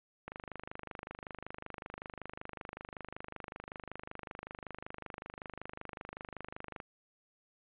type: click train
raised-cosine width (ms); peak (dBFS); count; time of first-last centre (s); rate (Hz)
0.5; -27; 166; 0.28-6.802; 25.3
effects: resampled to 8000 Hz